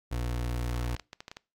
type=tone; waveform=30% pulse; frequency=60 Hz; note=B1; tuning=49 cents flat; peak=-27 dBFS; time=0.11-0.96 s; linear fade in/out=10 ms
type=clicks; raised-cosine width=0.2 ms; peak=-24 dBFS; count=7; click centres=0.965 / 0.997 / 1.131 / 1.205 / 1.281 / 1.315 / 1.369 s
effects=noise-tail reverb RT60 0.3 s tail -24 dB re dry + AAC 48 kbps